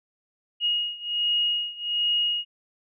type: beating tone pair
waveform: sine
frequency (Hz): 2875 / 2876.3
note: F7 / F#7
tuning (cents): +50 / -50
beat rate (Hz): 1.3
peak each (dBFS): -25 / -27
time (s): 0.6-2.45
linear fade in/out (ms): 50
effects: none